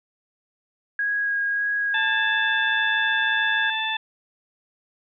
sine tone with vibrato, 1645 Hz, G#6, 17 cents flat, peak -21 dBFS, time 0.99-3.7 s, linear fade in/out 2 ms, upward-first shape sine, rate 1.7 Hz, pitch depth 11 cents each way
harmonic tone, 880 Hz, A5, in tune, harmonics 1 / 2 / 3 / 4, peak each -29 / -28 / -30 / -28 dBFS, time 1.94-3.97 s, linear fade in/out 5 ms
effects none

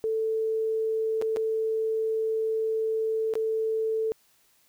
sine tone with dropouts, 442.3 Hz, A4, 9 cents sharp, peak -24 dBFS, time 0.04-4.12 s, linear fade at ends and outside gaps 0 ms, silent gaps 1.215-1.222 / 1.362-1.369 / 3.338-3.354 s, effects white hiss -64 dBFS RMS until 4.68 s

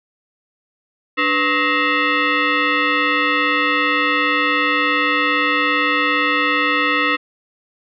sine tone with frequency modulation, 293.7 Hz, D4, in tune, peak -14 dBFS, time 1.17-7.17 s, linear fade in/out 20 ms, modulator 790 Hz, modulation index 3.2, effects none

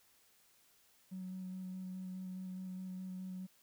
triangle tone with vibrato, 185.8 Hz, F#3, 7 cents sharp, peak -38 dBFS, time 1.11-3.47 s, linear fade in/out 20 ms, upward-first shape square, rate 4.8 Hz, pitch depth 11 cents each way, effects tanh soft clip ceiling -39 dBFS + white hiss -69 dBFS RMS until 3.62 s

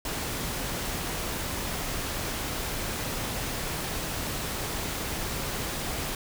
pink noise, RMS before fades -32 dBFS, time 0.05-6.15 s, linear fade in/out 2 ms, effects none

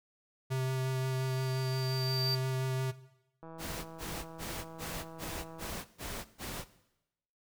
square tone with vibrato, 130.81 Hz, C3, in tune, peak -31 dBFS, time 0.5-2.92 s, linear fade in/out 20 ms, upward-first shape sine, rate 5.7 Hz, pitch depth 11 cents each way
triangle tone with exponential growth, 4668 Hz, D8, 11 cents flat, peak -28 dBFS, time 0.6-2.35 s, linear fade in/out 2 ms, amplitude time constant 380 ms
click train, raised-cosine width 1 ms, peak -35 dBFS, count 371, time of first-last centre 3.43-5.7 s, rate 163 Hz
pink noise bursts, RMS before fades -40 dBFS, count 8, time 3.58-6.65 s, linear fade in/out 50 ms, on 270 ms, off 130 ms
effects noise-tail reverb RT60 0.9 s tail -17 dB re dry

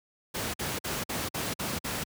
pink noise bursts, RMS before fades -32 dBFS, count 7, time 0.34-2.04 s, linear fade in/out 10 ms, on 200 ms, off 50 ms, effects high-pass 80 Hz 12 dB/octave

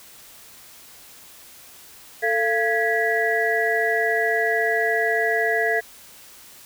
sine tone cluster, 444.1 / 688 / 1663 / 1951 Hz, A4 / F5 / G#6 / B6, +16 / -26 / +2 / -22 cents, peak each -24 dBFS, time 2.22-5.81 s, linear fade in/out 20 ms, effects white hiss -46 dBFS RMS until 6.65 s

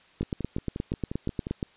two click trains, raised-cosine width 3 ms, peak -19 / -15 dBFS, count 8 / 13, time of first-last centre 0.23-1.469 / 0.21-1.628 s, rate 5.65 / 8.46 Hz, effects white hiss -58 dBFS RMS until 1.76 s + resampled to 8000 Hz

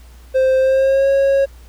triangle tone with pitch glide, 523.3 to 548 Hz, C5 to C#5, 0 to -20 cents, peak -9 dBFS, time 0.34-1.46 s, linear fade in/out 20 ms, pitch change +80 cents, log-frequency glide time 0.58-1.09 s, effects added 60 Hz sine -38 dBFS peak until 1.68 s + pink hiss -50 dBFS RMS until 1.68 s

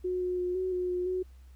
sine tone with pitch steps, 364.6 / 362.1 / 359.1 / 371.9 / 361.9 / 359.3 / 368.6 Hz, F#4 / F#4 / F4 / F#4 / F#4 / F4 / F#4, -25 / -37 / +48 / +9 / -38 / +49 / -7 cents, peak -28 dBFS, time 0.04-1.23 s, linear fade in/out 10 ms, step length 170 ms, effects added 64 Hz sine -49 dBFS peak until 1.55 s + pink hiss -68 dBFS RMS until 1.55 s

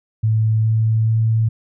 sine tone with pitch steps, 110 / 110.96 / 111.92 Hz, A2 / A2 / A2, 0 / +15 / +30 cents, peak -13 dBFS, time 0.23-1.49 s, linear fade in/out 10 ms, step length 420 ms, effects none

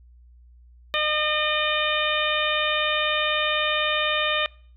harmonic tone, 608 Hz, D#5, 40 cents flat, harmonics 1 / 2 / 3 / 4 / 5 / 6, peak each -28 / -28 / -28 / -28 / -28 / -28 dBFS, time 0.94-4.46 s, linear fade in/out 0 ms, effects noise-tail reverb RT60 0.5 s tail -24 dB re dry + added 60 Hz sine -48 dBFS peak until 4.76 s

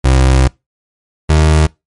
30% pulse tone pair in turn, 65.4 / 77.55 Hz, C2 / D#2, 0 / -5 cents, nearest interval minor third, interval 295 cents, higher second, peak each -4 dBFS, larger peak neither, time 0.04-0.48 / 1.29-1.67 s, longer first, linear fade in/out 10 ms, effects noise-tail reverb RT60 0.2 s tail -23 dB re dry + MP3 48 kbps

